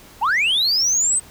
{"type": "linear sweep", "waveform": "sine", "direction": "up", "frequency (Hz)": [760, 8372], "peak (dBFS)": -13, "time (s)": [0.21, 1.2], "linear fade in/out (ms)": 20, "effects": ["tanh soft clip ceiling -14 dBFS", "pink hiss -45 dBFS RMS until 1.3 s"]}